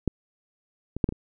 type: clicks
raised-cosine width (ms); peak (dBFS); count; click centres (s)
3; -10 / -18 / -7 / -13 / -22; 5; 0.077 / 0.966 / 1.042 / 1.09 / 1.124
effects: none